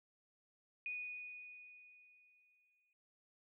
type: tone with exponential decay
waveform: sine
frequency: 2473 Hz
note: D#7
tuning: 11 cents flat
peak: -39 dBFS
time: 0.86-2.93 s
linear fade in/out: 1 ms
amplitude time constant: 450 ms
effects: none